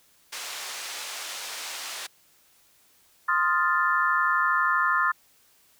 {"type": "band-pass noise", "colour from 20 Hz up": "white", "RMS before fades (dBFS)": -36, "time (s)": [0.32, 2.07], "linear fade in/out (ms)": 10, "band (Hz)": [660, 6500], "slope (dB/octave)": 12}
{"type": "chord", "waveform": "sine", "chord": "F dominant seventh", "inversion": "second", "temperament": "equal", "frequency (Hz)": [1046.5, 1244.5, 1396.9, 1760], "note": ["C6", "Eb6", "F6", "A6"], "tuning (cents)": [0, 0, 0, 0], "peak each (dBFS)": -26, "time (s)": [3.28, 5.12], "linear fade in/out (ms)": 10}
{"effects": ["white hiss -61 dBFS RMS until 5.79 s"]}